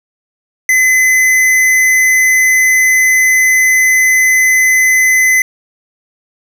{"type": "tone with hard clipping", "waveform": "triangle", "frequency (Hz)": 2030, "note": "B6", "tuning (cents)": 47, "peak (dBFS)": -8, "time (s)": [0.69, 5.42], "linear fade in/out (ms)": 2, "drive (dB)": 18, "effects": []}